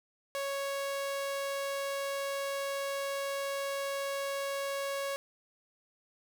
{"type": "tone", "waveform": "sawtooth", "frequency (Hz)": 554.4, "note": "C#5", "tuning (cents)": 0, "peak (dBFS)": -29, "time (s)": [0.35, 5.16], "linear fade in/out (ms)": 0, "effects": []}